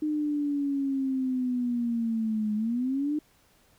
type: linear two-way sweep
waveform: sine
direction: down then up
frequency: 306.2 to 210 to 306.2 Hz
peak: -25 dBFS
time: 0.02-3.19 s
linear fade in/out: 5 ms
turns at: 2.55 s
effects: pink hiss -63 dBFS RMS until 3.78 s